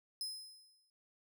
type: tone with exponential decay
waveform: sawtooth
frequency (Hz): 5100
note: D#8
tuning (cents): +42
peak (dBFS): -34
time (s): 0.21-0.9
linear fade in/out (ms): 1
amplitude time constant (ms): 150
effects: noise-tail reverb RT60 0.2 s tail -26 dB re dry